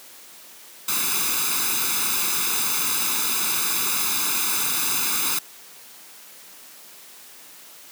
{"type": "noise with comb filter", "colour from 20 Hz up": "white", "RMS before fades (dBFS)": -23, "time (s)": [0.88, 5.39], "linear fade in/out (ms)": 5, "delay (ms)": 0.8, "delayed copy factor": 0.8, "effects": ["white hiss -45 dBFS RMS until 7.91 s", "high-pass 200 Hz 12 dB/octave"]}